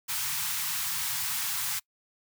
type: band-stop noise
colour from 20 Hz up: white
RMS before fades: -31 dBFS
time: 0.08-1.8 s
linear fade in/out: 20 ms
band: 170 to 840 Hz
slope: 48 dB/octave
effects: noise-tail reverb RT60 0.1 s tail -25 dB re dry + high-pass 100 Hz 12 dB/octave